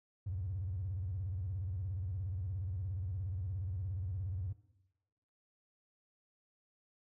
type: tone with vibrato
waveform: triangle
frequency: 92.5 Hz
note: F#2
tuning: in tune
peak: -32 dBFS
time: 0.26-4.53 s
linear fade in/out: 10 ms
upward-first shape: square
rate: 17 Hz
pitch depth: 180 cents each way
effects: noise-tail reverb RT60 1.0 s tail -22 dB re dry + tanh soft clip ceiling -33 dBFS